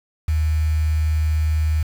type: tone with quantisation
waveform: sine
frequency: 77.78 Hz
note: D#2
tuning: in tune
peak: -16 dBFS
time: 0.28-1.83 s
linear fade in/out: 5 ms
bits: 6
effects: none